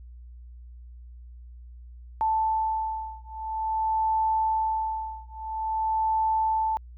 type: beating tone pair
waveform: sine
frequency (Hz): 880 / 880.49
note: A5 / A5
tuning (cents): 0 / +1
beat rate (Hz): 0.49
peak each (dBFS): -27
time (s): 2.21-6.77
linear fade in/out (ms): 0
effects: added 60 Hz sine -42 dBFS peak until 6.97 s